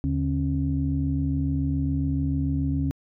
sine tone cluster, 77.5 / 144.6 / 272.9 Hz, D#2 / D3 / C#4, -6 / -27 / -27 cents, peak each -26 dBFS, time 0.04-2.91 s, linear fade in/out 0 ms, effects tanh soft clip ceiling -13 dBFS

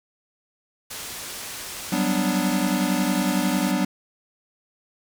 white low-pass noise, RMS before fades -35 dBFS, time 0.9-3.72 s, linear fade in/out 10 ms, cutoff 11000 Hz, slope 12 dB/octave
square chord, G major seventh, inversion third, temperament equal, 185 / 196 / 246.9 / 293.7 Hz, F#3 / G3 / B3 / D4, 0 / 0 / 0 / 0 cents, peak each -27 dBFS, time 1.92-3.85 s, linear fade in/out 5 ms
effects none

